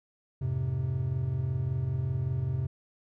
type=chord; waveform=triangle; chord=F minor; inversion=none; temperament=equal with one note detuned; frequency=87.31 / 105.58 / 130.81 Hz; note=F2 / Ab2 / C3; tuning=0 / +29 / 0 cents; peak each=-33 / -33 / -27 dBFS; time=0.41-2.67 s; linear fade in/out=10 ms; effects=none